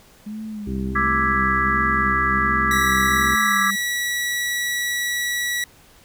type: tone with vibrato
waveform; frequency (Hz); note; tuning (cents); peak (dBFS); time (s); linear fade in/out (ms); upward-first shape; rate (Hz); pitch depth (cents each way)
sine; 207.7; G#3; 0; -28; 0.26-3.76; 10; sine; 1.4; 90
type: harmonic tone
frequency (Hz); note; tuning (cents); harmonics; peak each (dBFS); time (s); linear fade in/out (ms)
65.41; C2; 0; 1 / 2 / 3 / 4 / 5 / 6; -28 / -33 / -33 / -35 / -36 / -34; 0.66-3.36; 20
type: chord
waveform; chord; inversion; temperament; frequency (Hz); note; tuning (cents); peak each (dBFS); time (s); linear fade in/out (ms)
sine; E dominant seventh; third; equal; 1174.7 / 1318.5 / 1661.2 / 1975.5; D6 / E6 / G#6 / B6; 0 / 0 / 0 / 0; -21 / -25 / -22 / -25; 0.95-3.71; 10
type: tone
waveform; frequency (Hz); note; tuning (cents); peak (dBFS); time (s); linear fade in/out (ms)
sawtooth; 1938; B6; -33; -18; 2.71-5.64; 2
effects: pink hiss -51 dBFS RMS until 6.04 s